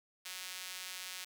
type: tone with high-pass filter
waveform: sawtooth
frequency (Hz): 184.4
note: F#3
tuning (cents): -6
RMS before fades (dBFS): -45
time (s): 0.25-1.25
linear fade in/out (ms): 10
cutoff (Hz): 2700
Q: 0.78
effects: none